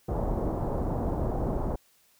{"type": "low-pass noise", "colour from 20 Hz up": "pink", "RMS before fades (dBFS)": -29, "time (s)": [0.08, 1.76], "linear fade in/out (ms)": 10, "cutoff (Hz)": 850, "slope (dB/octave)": 24, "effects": ["white hiss -64 dBFS RMS until 2.19 s"]}